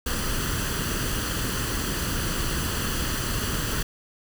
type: noise with comb filter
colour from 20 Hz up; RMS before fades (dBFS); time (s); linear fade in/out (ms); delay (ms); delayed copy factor
pink; -27; 0.06-3.83; 5; 0.66; +0.6
effects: none